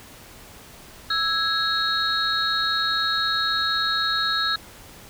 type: tone cluster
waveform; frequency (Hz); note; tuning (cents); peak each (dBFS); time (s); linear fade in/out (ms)
sine; 1318 / 1654 / 3815 / 4239; E6 / G#6 / A#7 / C8; -1 / -8 / +39 / +22; -26; 1.1-4.56; 5
effects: pink hiss -45 dBFS RMS until 5.09 s